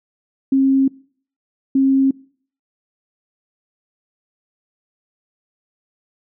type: tone pair in turn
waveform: sine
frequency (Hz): 269 / 269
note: C4 / C4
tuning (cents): +48 / +48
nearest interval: unison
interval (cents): 0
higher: neither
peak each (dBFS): -11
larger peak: neither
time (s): 0.52-0.88 / 1.75-2.11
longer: neither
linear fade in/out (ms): 5
effects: noise-tail reverb RT60 0.5 s tail -23 dB re dry